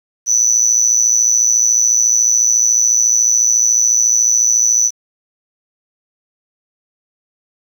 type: tone with amplitude modulation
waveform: sine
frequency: 5980 Hz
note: F#8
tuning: 17 cents sharp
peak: -4 dBFS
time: 0.26-4.91 s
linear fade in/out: 50 ms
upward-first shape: sine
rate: 114 Hz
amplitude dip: 95%
effects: tanh soft clip ceiling -5 dBFS + 7-bit